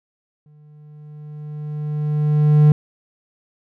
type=tone with exponential growth; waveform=triangle; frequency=150 Hz; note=D3; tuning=37 cents sharp; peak=-5 dBFS; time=0.46-2.72 s; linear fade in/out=2 ms; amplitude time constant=490 ms; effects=none